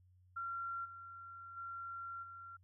sine tone with level steps, 1372 Hz, F6, 31 cents flat, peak -39 / -49 / -43 / -49 dBFS, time 0.36-2.57 s, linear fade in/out 10 ms, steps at 0.84 / 1.56 / 2.22 s, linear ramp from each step 20 ms, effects added 91 Hz sine -64 dBFS peak until 2.63 s

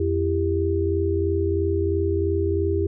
sine tone cluster, 85.2 / 333.4 / 396.4 Hz, F2 / E4 / G4, -42 / +20 / +19 cents, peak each -23 / -26 / -23 dBFS, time 0-2.87 s, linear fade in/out 5 ms, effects none

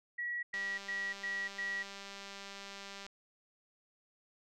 sine tone bursts, 1925 Hz, B6, 45 cents flat, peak -35 dBFS, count 5, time 0.18-1.83 s, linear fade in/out 10 ms, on 250 ms, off 100 ms
click train, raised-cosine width 0.2 ms, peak -30 dBFS, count 501, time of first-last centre 0.54-3.065 s, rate 198 Hz
effects none

